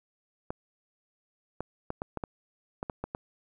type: clicks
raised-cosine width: 1 ms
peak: -19 dBFS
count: 10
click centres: 0.505 / 1.606 / 1.904 / 2.019 / 2.173 / 2.238 / 2.829 / 2.898 / 3.04 / 3.149 s
effects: 10-bit

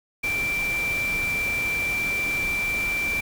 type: tone in noise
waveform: sine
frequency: 2349 Hz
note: D7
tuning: in tune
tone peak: -23 dBFS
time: 0.23-3.21 s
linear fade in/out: 10 ms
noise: pink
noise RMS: -34 dBFS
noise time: 0.23-3.21 s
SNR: +8 dB
effects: none

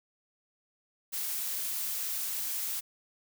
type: noise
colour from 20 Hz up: blue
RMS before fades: -34 dBFS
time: 1.12-2.81 s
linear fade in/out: 20 ms
effects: none

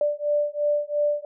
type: beating tone pair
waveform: sine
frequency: 587.3 / 590.2 Hz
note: D5 / D5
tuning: 0 / +8 cents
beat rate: 2.9 Hz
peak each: -24 dBFS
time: 0.01-1.25 s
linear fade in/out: 2 ms
effects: none

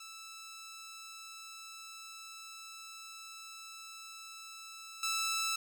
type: tone with level steps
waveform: 10% pulse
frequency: 1319 Hz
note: E6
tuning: 1 cent sharp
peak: -39 / -24 dBFS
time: 0-5.56 s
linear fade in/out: 5 ms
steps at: 5.03 s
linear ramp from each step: 2 ms
effects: none

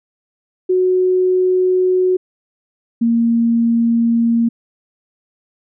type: tone pair in turn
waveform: sine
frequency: 368.4 / 232.1 Hz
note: F#4 / A#3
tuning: -7 / -7 cents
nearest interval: minor sixth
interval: 800 cents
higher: first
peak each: -11 dBFS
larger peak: neither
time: 0.69-2.17 / 3.01-4.49 s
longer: neither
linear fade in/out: 10 ms
effects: none

